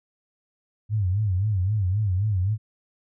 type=tone with vibrato; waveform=sine; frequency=99 Hz; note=G2; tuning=18 cents sharp; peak=-20 dBFS; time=0.89-2.58 s; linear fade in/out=50 ms; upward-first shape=sine; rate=3.8 Hz; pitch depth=170 cents each way; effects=none